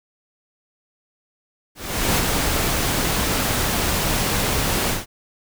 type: noise with ADSR envelope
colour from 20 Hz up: pink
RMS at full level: -18 dBFS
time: 1.75-5.06 s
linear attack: 420 ms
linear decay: 37 ms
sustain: -3 dB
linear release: 160 ms
effects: none